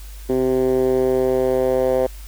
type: tone with band-pass filter sweep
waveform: 10% pulse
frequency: 129.3 Hz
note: C3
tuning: 20 cents flat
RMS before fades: -18 dBFS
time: 0.29-2.07 s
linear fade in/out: 10 ms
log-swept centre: 340 to 520 Hz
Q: 3.2
effects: added 50 Hz sine -33 dBFS peak until 2.27 s + white hiss -45 dBFS RMS until 2.27 s